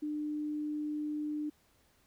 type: tone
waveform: sine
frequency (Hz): 300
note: D4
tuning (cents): +37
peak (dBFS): -33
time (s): 0.02-1.5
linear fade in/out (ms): 10
effects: pink hiss -69 dBFS RMS until 2.06 s

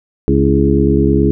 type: harmonic tone with a mistuned harmonic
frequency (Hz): 69.3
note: C#2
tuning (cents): 0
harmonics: 1 / 2 / 3 / 4 / 5 / 6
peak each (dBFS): -16 / -16 / -16 / -16 / -16 / -16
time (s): 0.28-1.31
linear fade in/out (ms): 0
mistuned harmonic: 5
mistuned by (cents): -59
effects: none

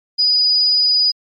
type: tone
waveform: sine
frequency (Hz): 4941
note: D#8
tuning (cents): -13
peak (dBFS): -11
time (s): 0.18-1.12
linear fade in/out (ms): 20
effects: MP3 32 kbps

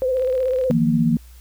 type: tone with vibrato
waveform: sine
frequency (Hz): 514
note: C5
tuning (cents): -31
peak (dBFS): -17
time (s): 0.02-0.71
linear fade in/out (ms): 0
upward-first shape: sine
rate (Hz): 16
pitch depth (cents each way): 50
type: click train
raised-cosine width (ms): 0.3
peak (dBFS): -26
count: 19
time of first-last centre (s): 0.17-0.639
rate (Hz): 38.4
type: chord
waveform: sine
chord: Eb suspended second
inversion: none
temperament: equal with one note detuned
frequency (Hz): 158.65 / 174.61 / 233.1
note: Eb3 / F3 / Bb3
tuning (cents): +34 / 0 / 0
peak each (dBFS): -20 / -22 / -17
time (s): 0.7-1.17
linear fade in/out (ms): 2
effects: added 60 Hz sine -41 dBFS peak until 1.4 s + white hiss -53 dBFS RMS until 1.4 s

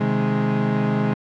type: chord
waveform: 35% pulse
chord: Ab major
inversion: first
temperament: equal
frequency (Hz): 130.81 / 155.56 / 207.7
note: C3 / Eb3 / Ab3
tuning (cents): 0 / 0 / 0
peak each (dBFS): -22 / -24 / -19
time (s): 0-1.14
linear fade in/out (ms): 10
effects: low-pass 2000 Hz 12 dB/octave

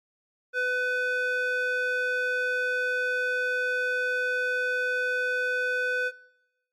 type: tone with band-pass filter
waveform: square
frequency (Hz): 500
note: B4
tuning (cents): +21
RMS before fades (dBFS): -26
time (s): 0.53-6.12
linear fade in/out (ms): 50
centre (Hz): 1400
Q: 2.4
effects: noise-tail reverb RT60 1.0 s tail -23 dB re dry + MP3 64 kbps

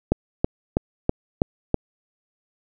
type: click train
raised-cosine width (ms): 2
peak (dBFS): -4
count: 6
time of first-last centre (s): 0.12-1.743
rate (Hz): 3.08
effects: none

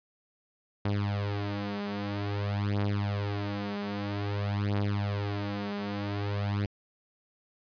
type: beating tone pair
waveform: sawtooth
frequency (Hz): 101.5 / 102.01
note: G#2 / G#2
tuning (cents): -39 / -31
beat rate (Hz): 0.51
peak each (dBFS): -28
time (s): 0.85-6.66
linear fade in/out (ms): 5
effects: resampled to 11025 Hz

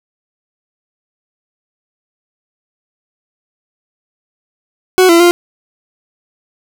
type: tone with pitch steps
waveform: 40% pulse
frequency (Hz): 370.8 / 337.8 / 349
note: F#4 / E4 / F4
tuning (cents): +4 / +42 / -1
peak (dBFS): -4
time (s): 4.98-5.31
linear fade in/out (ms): 0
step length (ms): 110
effects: none

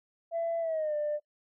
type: tone with pitch glide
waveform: sine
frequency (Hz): 669 to 596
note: E5 to D5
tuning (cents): +25 to +25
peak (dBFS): -27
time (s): 0.31-1.2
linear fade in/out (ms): 50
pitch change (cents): -200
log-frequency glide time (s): 0.6-0.95
effects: noise-tail reverb RT60 0.1 s tail -22 dB re dry + tanh soft clip ceiling -25 dBFS

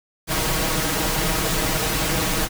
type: noise with comb filter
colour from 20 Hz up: pink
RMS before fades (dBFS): -22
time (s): 0.27-2.49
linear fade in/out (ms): 50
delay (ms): 6.3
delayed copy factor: +0.7
effects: none

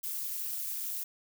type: noise with amplitude modulation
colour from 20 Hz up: violet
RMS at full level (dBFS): -32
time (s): 0.03-1.04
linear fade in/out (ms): 10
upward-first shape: sine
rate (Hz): 228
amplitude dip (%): 95
effects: none

